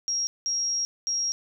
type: tone bursts at uneven times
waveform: sine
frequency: 5610 Hz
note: F8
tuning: 7 cents sharp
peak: -24 dBFS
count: 3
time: 0.08-0.27 / 0.46-0.85 / 1.07-1.32 s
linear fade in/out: 0 ms
effects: none